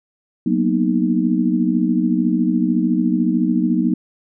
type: chord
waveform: sine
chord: B major seventh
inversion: second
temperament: equal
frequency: 185 / 233.1 / 246.9 / 311.1 Hz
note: F#3 / A#3 / B3 / D#4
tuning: 0 / 0 / 0 / 0 cents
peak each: -20 dBFS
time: 0.46-3.94 s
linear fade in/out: 5 ms
effects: none